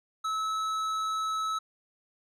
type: tone with tanh clipping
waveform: sine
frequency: 1299 Hz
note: E6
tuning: 26 cents flat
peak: -30 dBFS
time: 0.24-1.59 s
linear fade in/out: 10 ms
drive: 12 dB
effects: none